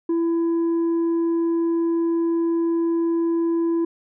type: tone with tanh clipping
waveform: sine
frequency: 334.3 Hz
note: E4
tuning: 24 cents sharp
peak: -19 dBFS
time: 0.09-3.85 s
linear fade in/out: 5 ms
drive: 3 dB
effects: none